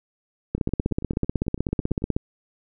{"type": "two click trains", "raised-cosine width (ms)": 3, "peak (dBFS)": [-9, -24], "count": [27, 14], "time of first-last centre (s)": [[0.55, 2.165], [0.58, 2.021]], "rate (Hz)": [16.1, 9.02], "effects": []}